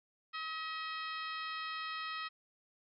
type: harmonic tone with a mistuned harmonic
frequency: 637 Hz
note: D#5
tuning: 41 cents sharp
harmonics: 2 / 3 / 4 / 5 / 6 / 7 / 8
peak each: -41 / -45 / -47 / -49 / -51 / -52 / -53 dBFS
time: 0.33-2.29 s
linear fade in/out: 20 ms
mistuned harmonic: 7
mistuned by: -81 cents
effects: none